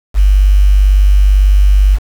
sine tone with quantisation, 49 Hz, G1, in tune, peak -4 dBFS, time 0.14-1.99 s, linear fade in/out 50 ms, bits 5, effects none

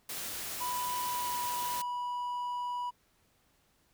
white noise, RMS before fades -39 dBFS, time 0.09-1.82 s, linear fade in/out 5 ms
triangle tone with pitch glide, 987.8 to 978.1 Hz, B5 to B5, 0 to -17 cents, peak -31 dBFS, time 0.6-2.91 s, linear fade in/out 20 ms, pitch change -17 cents, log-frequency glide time 1-1.31 s
effects pink hiss -70 dBFS RMS until 3.93 s

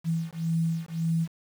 sine beating tone pair, 163.6 / 165.4 Hz, E3 / E3, -13 / +6 cents, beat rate 1.8 Hz, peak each -28 dBFS, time 0.04-1.28 s, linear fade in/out 50 ms, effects 8-bit

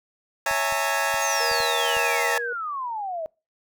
20% pulse chord, A# half-diminished seventh, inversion first, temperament equal with one note detuned, 554.4 / 659.3 / 830.6 / 908.9 Hz, C#5 / E5 / G#5 / A#5, 0 / 0 / 0 / -44 cents, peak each -24 / -23 / -22 / -22 dBFS, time 0.46-2.38 s, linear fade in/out 2 ms
clicks, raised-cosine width 5 ms, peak -31 dBFS, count 6, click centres 0.512 / 0.724 / 1.142 / 1.515 / 1.604 / 1.968 s
sine exponential sweep, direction down, 6620 to 619 Hz, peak -27 dBFS, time 1.22-3.26 s, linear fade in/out 0 ms
sine tone, 475.4 Hz, A#4, 34 cents sharp, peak -30 dBFS, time 1.4-2.53 s, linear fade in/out 5 ms
effects noise-tail reverb RT60 0.3 s tail -26 dB re dry

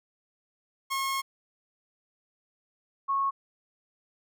sawtooth / sine tone pair in turn, 1083 / 1098.1 Hz, C#6 / C#6, -41 / -17 cents, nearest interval unison, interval 24 cents, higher second, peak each -24 dBFS, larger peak neither, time 0.9-1.22 / 3.08-3.31 s, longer first, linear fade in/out 20 ms, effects none

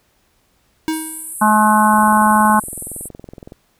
square tone with exponential decay, 317 Hz, D#4, 32 cents sharp, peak -15 dBFS, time 0.88-1.34 s, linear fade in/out 0 ms, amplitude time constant 100 ms
pink band-pass noise, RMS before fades -30 dBFS, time 0.92-3.09 s, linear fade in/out 20 ms, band 8300 to 12000 Hz, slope 96 dB/octave
harmonic tone, 213.5 Hz, G#3, 48 cents sharp, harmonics 1 / 3 / 4 / 5 / 6 / 7, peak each -15 / -24 / -14 / -14 / -25 / -20 dBFS, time 1.41-2.6 s, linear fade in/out 10 ms
click train, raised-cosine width 2 ms, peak -21 dBFS, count 35, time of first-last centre 1.94-3.521 s, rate 21.5 Hz
effects pink hiss -60 dBFS RMS until 3.79 s

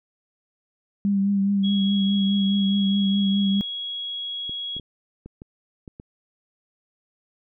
sine tone with vibrato, 198.6 Hz, G3, 23 cents sharp, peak -18 dBFS, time 1.05-3.61 s, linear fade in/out 0 ms, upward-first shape triangle, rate 4.8 Hz, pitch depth 34 cents each way
sine tone, 3322 Hz, G#7, in tune, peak -28 dBFS, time 1.63-4.8 s, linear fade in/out 20 ms
clicks, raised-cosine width 3 ms, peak -26 dBFS, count 7, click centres 4.495 / 4.766 / 4.797 / 5.26 / 5.419 / 5.878 / 5.999 s
effects none

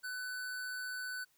square tone with amplitude modulation, 1500 Hz, F#6, 23 cents sharp, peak -38 dBFS, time 0.03-1.25 s, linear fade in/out 20 ms, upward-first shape sine, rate 135 Hz, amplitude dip 30%, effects white hiss -72 dBFS RMS until 1.37 s

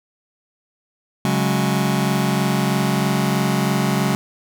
sawtooth chord, C# suspended fourth, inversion none, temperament just, 138.59 / 184.79 / 207.9 Hz, C#3 / F#3 / G#3, 0 / -2 / +2 cents, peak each -17 dBFS, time 1.25-4.15 s, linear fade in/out 0 ms, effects none

